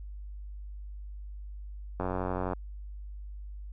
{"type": "click train", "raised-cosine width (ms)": 1, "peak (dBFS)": -18, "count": 50, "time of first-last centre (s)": [2, 2.533], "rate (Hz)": 91.9, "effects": ["added 50 Hz sine -39 dBFS peak until 3.72 s"]}